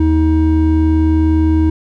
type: tone pair together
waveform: triangle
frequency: 79.1 / 316.4 Hz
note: D#2 / D#4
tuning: +29 / +29 cents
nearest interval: 2 octaves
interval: 2400 cents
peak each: -10 dBFS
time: 0-1.7 s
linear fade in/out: 5 ms
effects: none